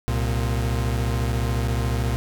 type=tone pair together; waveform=40% pulse; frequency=65.07 / 116 Hz; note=C2 / A#2; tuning=-9 / -8 cents; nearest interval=minor seventh; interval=1001 cents; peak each=-23 dBFS; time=0.08-2.16 s; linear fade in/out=0 ms; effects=none